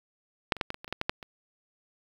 clicks, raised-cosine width 0.3 ms, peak -6 / -24 / -10 / -16 / -23 / -25 / -24 / -14 / -12 / -9 / -25 dBFS, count 11, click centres 0.522 / 0.567 / 0.612 / 0.704 / 0.744 / 0.845 / 0.879 / 0.926 / 1.014 / 1.095 / 1.228 s, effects 7-bit

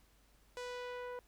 sawtooth tone with low-pass filter sweep, 493.5 Hz, B4, 1 cent flat, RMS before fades -44 dBFS, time 0.57-1.19 s, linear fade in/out 0 ms, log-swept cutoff 8400 to 1300 Hz, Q 0.83, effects added 50 Hz sine -67 dBFS peak until 1.27 s + pink hiss -70 dBFS RMS until 1.27 s

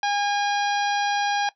harmonic tone with a mistuned harmonic, 815 Hz, G#5, 33 cents flat, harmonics 1 / 2 / 3 / 4 / 5 / 6 / 7, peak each -22 / -28 / -32 / -34 / -36 / -38 / -39 dBFS, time 0.03-1.49 s, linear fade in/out 2 ms, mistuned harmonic 5, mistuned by -16 cents, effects noise-tail reverb RT60 0.1 s tail -18 dB re dry

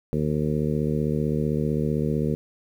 harmonic tone, 75.6 Hz, D#2, 49 cents flat, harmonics 1 / 2 / 3 / 4 / 5 / 6 / 7, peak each -34 / -25 / -27 / -34 / -31 / -30 / -37 dBFS, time 0.13-2.35 s, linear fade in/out 0 ms, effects 9-bit

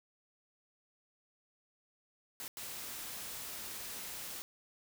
white noise bursts at uneven times, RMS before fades -44 dBFS, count 2, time 2.4-2.48 / 2.57-4.42 s, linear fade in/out 0 ms, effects none

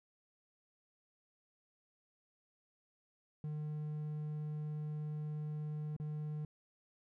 triangle tone with dropouts, 151.4 Hz, D#3, 47 cents flat, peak -36 dBFS, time 3.44-6.45 s, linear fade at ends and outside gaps 2 ms, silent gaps 5.965-5.999 s, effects none

